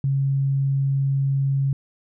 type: tone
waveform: sine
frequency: 137.1 Hz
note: C#3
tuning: 19 cents flat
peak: -18 dBFS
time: 0.04-1.73 s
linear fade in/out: 2 ms
effects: none